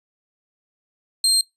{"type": "tone", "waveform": "30% pulse", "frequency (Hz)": 4186, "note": "C8", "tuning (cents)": 0, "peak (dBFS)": -12, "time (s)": [1.24, 1.41], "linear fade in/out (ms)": 2, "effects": ["noise-tail reverb RT60 0.2 s tail -24 dB re dry", "resampled to 32000 Hz"]}